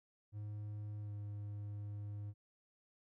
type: tone with pitch glide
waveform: triangle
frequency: 104.7 to 103.08 Hz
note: G#2 to G#2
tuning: +15 to -12 cents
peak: -40 dBFS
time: 0.32-2.34 s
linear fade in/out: 50 ms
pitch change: -27 cents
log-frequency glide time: 1.01-1.12 s
effects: none